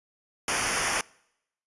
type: noise with comb filter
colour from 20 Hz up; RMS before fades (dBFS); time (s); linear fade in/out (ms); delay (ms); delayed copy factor
pink; -27; 0.48-1.01; 2; 0.25; -0.85
effects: noise-tail reverb RT60 0.8 s tail -25 dB re dry + resampled to 24000 Hz